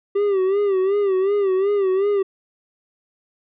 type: tone with vibrato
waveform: triangle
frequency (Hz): 392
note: G4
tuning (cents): 0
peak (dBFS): -14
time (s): 0.15-2.23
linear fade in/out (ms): 10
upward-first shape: sine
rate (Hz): 2.7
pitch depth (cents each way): 88
effects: resampled to 8000 Hz